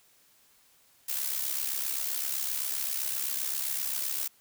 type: noise with amplitude modulation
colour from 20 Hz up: blue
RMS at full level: -29 dBFS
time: 1.08-4.28 s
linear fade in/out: 10 ms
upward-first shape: sine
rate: 67.7 Hz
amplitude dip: 65%
effects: white hiss -63 dBFS RMS until 4.4 s